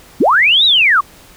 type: linear two-way sweep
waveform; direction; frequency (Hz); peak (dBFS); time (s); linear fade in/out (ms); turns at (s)
sine; up then down; 163.2 to 3951 to 1063; -7; 0.2-1.01; 10; 0.65
effects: pink hiss -42 dBFS RMS until 1.36 s